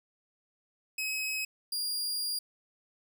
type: tone pair in turn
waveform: sawtooth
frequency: 2551 / 4816 Hz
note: D#7 / D8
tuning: +43 / +43 cents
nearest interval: major seventh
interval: 1100 cents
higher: second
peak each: -28 dBFS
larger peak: neither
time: 0.98-1.45 / 1.72-2.39 s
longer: second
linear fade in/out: 5 ms
effects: none